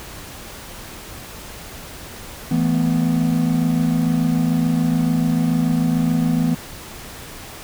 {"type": "chord", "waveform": "triangle", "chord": "E suspended fourth", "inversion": "none", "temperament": "equal", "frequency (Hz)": [164.81, 220, 246.9], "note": ["E3", "A3", "B3"], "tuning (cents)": [0, 0, 0], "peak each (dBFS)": [-17, -21, -17], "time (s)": [2.51, 6.55], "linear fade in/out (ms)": 5, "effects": ["pink hiss -36 dBFS RMS until 7.63 s"]}